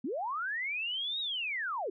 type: linear two-way sweep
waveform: sine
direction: up then down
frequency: 214.3 to 3840 to 338.2 Hz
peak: -32 dBFS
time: 0.04-1.9 s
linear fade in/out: 5 ms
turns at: 1.2 s
effects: none